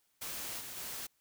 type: noise with level steps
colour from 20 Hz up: white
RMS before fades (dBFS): -41 / -45 / -42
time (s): 0.21-1.07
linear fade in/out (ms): 10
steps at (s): 0.59 / 0.76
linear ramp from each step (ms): 20
effects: white hiss -75 dBFS RMS until 1.2 s